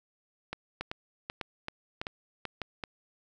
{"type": "two click trains", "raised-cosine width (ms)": 0.3, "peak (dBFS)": [-18, -19], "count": [4, 7], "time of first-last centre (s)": [[0.81, 2.617], [0.53, 2.838]], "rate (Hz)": [1.66, 2.6], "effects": []}